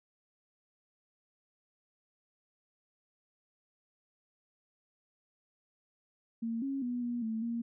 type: tone with pitch steps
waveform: sine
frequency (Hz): 229 / 273.2 / 244.4 / 240.3 / 222.4 / 233.5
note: A#3 / C#4 / B3 / B3 / A3 / A#3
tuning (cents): -31 / -25 / -18 / -47 / +19 / +3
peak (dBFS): -32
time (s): 6.42-7.62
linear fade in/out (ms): 10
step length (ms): 200
effects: none